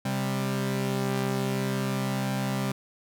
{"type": "tone pair together", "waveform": "sawtooth", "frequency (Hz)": [131.88, 197.6], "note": ["C3", "G3"], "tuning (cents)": [14, 14], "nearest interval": "perfect fifth", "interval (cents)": 700, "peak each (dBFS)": -25, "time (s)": [0.05, 2.72], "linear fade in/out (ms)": 5, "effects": []}